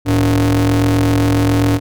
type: ring-modulated tone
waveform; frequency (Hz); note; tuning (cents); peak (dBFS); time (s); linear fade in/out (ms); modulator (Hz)
45% pulse; 88.7; F2; +27; -8; 0.05-1.8; 50; 198
effects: none